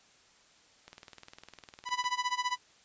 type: click train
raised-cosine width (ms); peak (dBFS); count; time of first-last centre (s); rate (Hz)
0.2; -30; 24; 0.88-2.042; 19.8
type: tone with tremolo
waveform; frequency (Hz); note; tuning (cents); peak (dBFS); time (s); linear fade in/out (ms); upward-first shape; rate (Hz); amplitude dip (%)
sawtooth; 992; B5; +7; -23; 1.85-2.58; 50; sine; 15; 90
effects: white hiss -62 dBFS RMS until 2.84 s + resampled to 16000 Hz